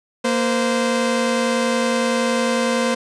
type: tone pair together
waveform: sawtooth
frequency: 233.1 / 517 Hz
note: A#3 / C5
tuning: 0 / -21 cents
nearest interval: octave + major second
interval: 1379 cents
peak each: -16 dBFS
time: 0.24-2.95 s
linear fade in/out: 10 ms
effects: resampled to 22050 Hz